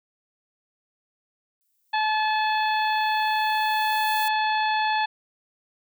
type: noise with exponential growth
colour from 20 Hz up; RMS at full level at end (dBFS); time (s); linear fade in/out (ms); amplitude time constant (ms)
violet; -33; 1.61-4.28; 0; 580
type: harmonic tone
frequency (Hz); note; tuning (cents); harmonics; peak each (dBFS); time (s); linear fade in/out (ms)
863; A5; -34; 1 / 2 / 3 / 4 / 5; -22 / -28 / -32 / -34 / -36; 1.93-5.06; 10
effects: none